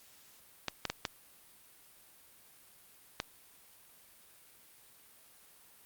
clicks, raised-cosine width 0.2 ms, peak -15 dBFS, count 5, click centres 0.683 / 0.853 / 0.9 / 1.052 / 3.201 s, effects white hiss -60 dBFS RMS until 5.85 s + Opus 48 kbps

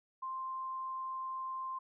sine tone, 1048 Hz, C6, 2 cents sharp, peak -37 dBFS, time 0.22-1.79 s, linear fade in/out 10 ms, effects none

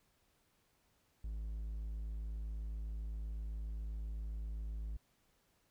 triangle tone, 53.8 Hz, A1, 38 cents flat, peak -37 dBFS, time 1.24-4.97 s, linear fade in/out 5 ms, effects pink hiss -75 dBFS RMS until 5.7 s

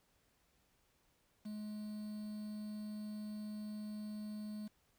triangle tone with quantisation, 211.6 Hz, G#3, 33 cents sharp, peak -40 dBFS, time 1.45-4.68 s, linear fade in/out 10 ms, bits 10, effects pink hiss -75 dBFS RMS until 4.98 s

